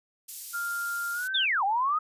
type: high-pass noise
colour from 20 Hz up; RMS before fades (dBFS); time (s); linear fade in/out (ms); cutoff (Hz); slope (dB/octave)
white; -39; 0.28-1.28; 10; 5500; 12
type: tone with pitch glide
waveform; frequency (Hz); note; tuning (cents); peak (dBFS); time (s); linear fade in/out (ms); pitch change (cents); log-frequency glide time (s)
sine; 1396.9 to 1550; F6 to G6; 0 to -20; -29; 0.53-1.46; 20; +180; 1.13-1.31
type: linear two-way sweep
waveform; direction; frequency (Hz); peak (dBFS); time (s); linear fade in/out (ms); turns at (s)
sine; down then up; 3729 to 758 to 1281; -23; 1.34-1.99; 10; 1.64
effects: resampled to 32000 Hz